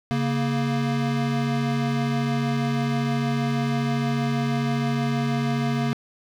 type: tone pair together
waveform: square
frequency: 139.2 / 234.1 Hz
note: C#3 / A#3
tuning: +8 / +8 cents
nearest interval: major sixth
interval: 900 cents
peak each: -25 dBFS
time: 0.11-5.93 s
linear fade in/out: 0 ms
effects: low-pass 5000 Hz 12 dB/octave + 8-bit

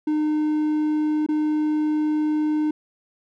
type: tone with dropouts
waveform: triangle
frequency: 304.8 Hz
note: D#4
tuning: 36 cents flat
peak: -17 dBFS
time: 0.07-2.71 s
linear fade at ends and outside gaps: 5 ms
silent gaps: 1.264-1.287 s
effects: none

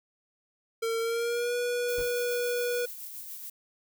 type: tone with pitch glide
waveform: square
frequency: 455.8 to 485.7 Hz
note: A#4 to B4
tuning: -39 to -29 cents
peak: -28 dBFS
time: 0.82-2.86 s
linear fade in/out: 10 ms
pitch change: +110 cents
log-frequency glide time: 1-1.55 s
type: noise with tremolo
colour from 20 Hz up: violet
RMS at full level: -40 dBFS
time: 1.88-3.5 s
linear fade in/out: 5 ms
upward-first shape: sine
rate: 7.1 Hz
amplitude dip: 35%
type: noise with exponential decay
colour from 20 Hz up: brown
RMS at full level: -35 dBFS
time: 1.98-2.13 s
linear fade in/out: 5 ms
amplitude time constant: 32 ms
effects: none

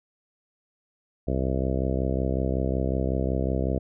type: harmonic tone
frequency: 65.41 Hz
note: C2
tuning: in tune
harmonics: 1 / 2 / 3 / 4 / 5 / 6 / 7 / 8 / 9 / 10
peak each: -27 / -30 / -32 / -33 / -34 / -35 / -35 / -36 / -37 / -37 dBFS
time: 1.27-3.79 s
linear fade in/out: 10 ms
effects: none

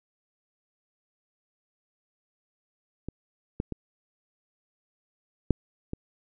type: clicks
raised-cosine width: 3 ms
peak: -21 / -15 / -19 / -7 / -19 dBFS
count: 5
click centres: 3.086 / 3.601 / 3.723 / 5.507 / 5.934 s
effects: none

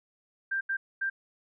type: tone bursts at uneven times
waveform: sine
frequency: 1581 Hz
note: G6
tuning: 14 cents sharp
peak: -27 dBFS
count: 3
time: 0.51-0.61 / 0.69-0.77 / 1.01-1.1 s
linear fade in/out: 10 ms
effects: none

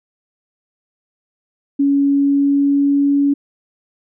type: tone with pitch glide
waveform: sine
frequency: 280.3 to 282.6 Hz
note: C#4 to C#4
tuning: +19 to +34 cents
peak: -11 dBFS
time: 1.79-3.34 s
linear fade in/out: 10 ms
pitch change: +15 cents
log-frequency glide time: 2.11-3.14 s
effects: none

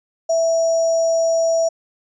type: tone with sample-and-hold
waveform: sine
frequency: 659 Hz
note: E5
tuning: 1 cent flat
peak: -14 dBFS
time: 0.29-1.69 s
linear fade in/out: 10 ms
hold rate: 6300 Hz
effects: resampled to 16000 Hz

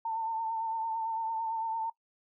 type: tone with vibrato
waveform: sine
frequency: 899 Hz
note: A5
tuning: 37 cents sharp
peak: -30 dBFS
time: 0.05-1.9 s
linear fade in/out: 5 ms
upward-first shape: sine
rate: 8.9 Hz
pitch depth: 33 cents each way
effects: noise-tail reverb RT60 0.1 s tail -21 dB re dry

